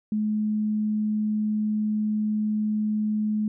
sine tone, 213.1 Hz, G#3, 45 cents sharp, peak -22 dBFS, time 0.12-3.48 s, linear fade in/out 2 ms, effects none

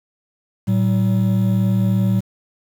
triangle tone pair together, 112.91 / 190 Hz, A2 / F#3, +45 / +46 cents, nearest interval major sixth, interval 901 cents, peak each -15 dBFS, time 0.67-2.21 s, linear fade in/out 20 ms, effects 7-bit

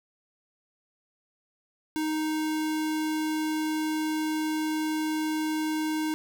square tone, 311.1 Hz, D#4, in tune, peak -27 dBFS, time 1.96-6.14 s, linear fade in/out 0 ms, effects none

